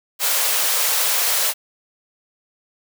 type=high-pass noise; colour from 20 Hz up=white; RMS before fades=-19 dBFS; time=0.19-1.54 s; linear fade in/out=50 ms; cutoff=450 Hz; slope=96 dB/octave; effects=none